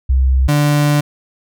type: tone pair in turn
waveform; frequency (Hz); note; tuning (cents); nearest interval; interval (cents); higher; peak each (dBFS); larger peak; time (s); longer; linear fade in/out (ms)
sine / 35% pulse; 65.41 / 146.84; C2 / D3; 0 / 0; octave + major second; 1400; second; -9; neither; 0.09-0.48 / 0.48-1.01; second; 10
effects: none